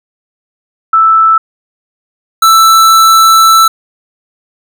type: tone pair in turn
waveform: sine / square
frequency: 1318.5 / 1323.5 Hz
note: E6 / E6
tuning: 0 / +7 cents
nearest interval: unison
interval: 7 cents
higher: second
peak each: -3 dBFS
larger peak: neither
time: 0.93-1.38 / 2.42-3.68 s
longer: second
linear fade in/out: 5 ms
effects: none